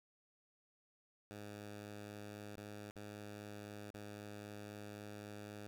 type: tone with dropouts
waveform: 10% pulse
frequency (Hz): 103.83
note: G#2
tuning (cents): 0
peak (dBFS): -40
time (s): 1.31-5.67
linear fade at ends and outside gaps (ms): 0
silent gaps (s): 2.556-2.573 / 2.909-2.958 / 3.904-3.943
effects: none